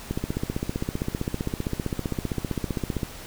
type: click train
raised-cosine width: 3 ms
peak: -13 dBFS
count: 46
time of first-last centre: 0.11-3.032 s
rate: 15.4 Hz
effects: pink hiss -41 dBFS RMS until 3.26 s